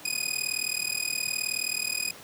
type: tone with amplitude modulation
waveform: 15% pulse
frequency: 2489 Hz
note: D#7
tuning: in tune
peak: -17 dBFS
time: 0.05-2.11 s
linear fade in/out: 5 ms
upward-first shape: sine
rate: 39 Hz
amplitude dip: 95%
effects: pink hiss -46 dBFS RMS until 2.23 s + high-pass 150 Hz 12 dB/octave